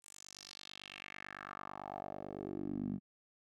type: tone with band-pass filter sweep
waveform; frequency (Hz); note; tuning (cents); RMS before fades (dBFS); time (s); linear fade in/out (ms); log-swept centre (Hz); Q
10% pulse; 49; G1; 0; -45; 0.02-3; 50; 8800 to 200; 3.3
effects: none